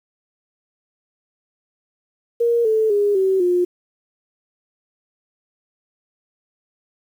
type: tone with pitch steps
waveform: sine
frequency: 470 / 438.5 / 409.2 / 381.8 / 356.2 Hz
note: A#4 / A4 / G#4 / G4 / F4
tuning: +14 / -6 / -26 / -46 / +34 cents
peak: -14 dBFS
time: 2.4-3.65 s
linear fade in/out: 10 ms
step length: 250 ms
effects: 8-bit